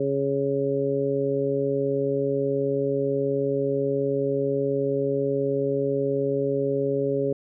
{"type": "harmonic tone", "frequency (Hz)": 138.59, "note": "C#3", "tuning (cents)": 0, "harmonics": [1, 2, 3, 4], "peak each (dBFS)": [-31, -29, -24, -28], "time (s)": [0, 7.33], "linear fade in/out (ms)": 5, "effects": []}